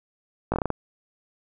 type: slowing click train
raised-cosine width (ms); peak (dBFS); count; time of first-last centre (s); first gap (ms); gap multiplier
1; -10; 7; 0.52-0.703; 18; 1.21
effects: none